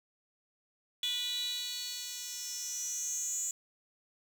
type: tone with high-pass filter sweep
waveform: 10% pulse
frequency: 490.4 Hz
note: B4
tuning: 12 cents flat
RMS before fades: -37 dBFS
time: 1.03-3.51 s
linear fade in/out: 2 ms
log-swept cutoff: 3500 to 7100 Hz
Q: 9.9
effects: 11-bit